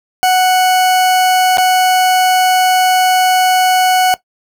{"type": "tone with dropouts", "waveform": "40% pulse", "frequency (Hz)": 740, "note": "F#5", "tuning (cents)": 0, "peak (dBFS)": -7, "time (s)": [0.23, 4.14], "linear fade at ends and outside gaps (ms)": 0, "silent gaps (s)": [1.572, 1.582], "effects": ["noise-tail reverb RT60 0.1 s tail -17 dB re dry"]}